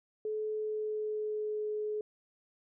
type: tone with pitch glide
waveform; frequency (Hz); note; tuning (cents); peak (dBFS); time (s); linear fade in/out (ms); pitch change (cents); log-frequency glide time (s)
sine; 430.1 to 424.4; A4 to G#4; -39 to +38; -32; 0.25-2.01; 2; -23; 0.53-1.69
effects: none